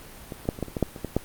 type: clicks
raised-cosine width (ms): 2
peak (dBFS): -20 / -25 / -9 / -24 / -13 / -26 / -14 / -7 / -23 / -16 / -8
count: 11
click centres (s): 0.322 / 0.455 / 0.489 / 0.589 / 0.627 / 0.683 / 0.768 / 0.827 / 0.962 / 1.047 / 1.166
effects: pink hiss -45 dBFS RMS until 1.24 s + Opus 32 kbps